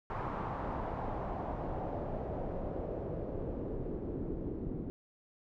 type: noise with low-pass filter sweep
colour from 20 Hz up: pink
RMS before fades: -38 dBFS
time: 0.1-4.9 s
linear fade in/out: 0 ms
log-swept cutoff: 1100 to 320 Hz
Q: 2.1
effects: none